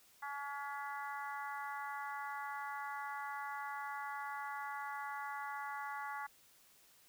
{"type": "harmonic tone with a mistuned harmonic", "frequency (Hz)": 283.6, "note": "C#4", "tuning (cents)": 40, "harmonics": [3, 4, 5, 6, 7], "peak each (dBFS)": [-44, -46, -48, -50, -51], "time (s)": [0.22, 6.27], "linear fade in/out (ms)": 10, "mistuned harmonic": 6, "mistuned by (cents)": -15, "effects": ["white hiss -66 dBFS RMS until 7.08 s"]}